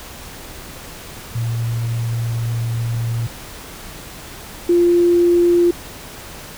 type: tone pair in turn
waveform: sine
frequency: 116 / 347.6 Hz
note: A#2 / F4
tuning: -8 / -8 cents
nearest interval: octave + perfect fifth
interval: 1900 cents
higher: second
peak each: -18 / -10 dBFS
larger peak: second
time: 1.35-3.27 / 4.69-5.71 s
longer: first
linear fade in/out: 5 ms
effects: pink hiss -35 dBFS RMS until 6.57 s